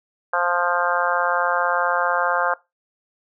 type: harmonic tone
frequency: 175.5 Hz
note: F3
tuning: 9 cents sharp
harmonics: 3 / 4 / 5 / 6 / 7 / 8 / 9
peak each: -26 / -26 / -26 / -26 / -26 / -26 / -26 dBFS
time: 0.33-2.54 s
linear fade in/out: 5 ms
effects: noise-tail reverb RT60 0.2 s tail -19 dB re dry